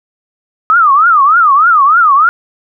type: tone with vibrato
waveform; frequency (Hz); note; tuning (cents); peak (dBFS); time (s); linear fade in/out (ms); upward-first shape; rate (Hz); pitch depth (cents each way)
sine; 1244.5; D#6; 0; -4; 0.7-2.29; 0; triangle; 3.3; 270
effects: none